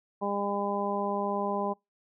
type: harmonic tone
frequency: 201.8 Hz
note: G#3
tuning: 49 cents flat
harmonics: 1 / 2 / 3 / 4 / 5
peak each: -34 / -34 / -34 / -34 / -34 dBFS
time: 0.21-1.74 s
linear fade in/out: 20 ms
effects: noise-tail reverb RT60 0.2 s tail -26 dB re dry